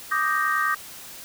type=chord; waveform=sine; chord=Eb major seventh; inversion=third; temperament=equal; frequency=1174.7 / 1244.5 / 1568 / 1864.7 Hz; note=D6 / Eb6 / G6 / Bb6; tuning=0 / 0 / 0 / 0 cents; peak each=-26 dBFS; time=0.11-0.75 s; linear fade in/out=10 ms; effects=white hiss -41 dBFS RMS until 1.24 s